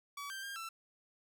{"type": "tone with pitch steps", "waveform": "sawtooth", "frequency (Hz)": [1140, 1574, 1606, 1336], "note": ["C#6", "G6", "G6", "E6"], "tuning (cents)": [48, 7, 41, 23], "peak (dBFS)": -38, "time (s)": [0.17, 0.69], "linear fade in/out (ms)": 5, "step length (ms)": 130, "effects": []}